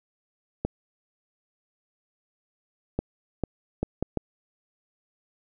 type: clicks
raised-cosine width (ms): 2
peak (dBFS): -12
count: 6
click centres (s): 0.65 / 2.99 / 3.437 / 3.83 / 4.026 / 4.173
effects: none